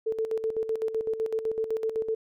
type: tone with tremolo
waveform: sine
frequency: 443.4 Hz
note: A4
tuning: 13 cents sharp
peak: -24 dBFS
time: 0.06-2.15 s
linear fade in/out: 10 ms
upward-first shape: square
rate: 7.9 Hz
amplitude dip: 65%
effects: none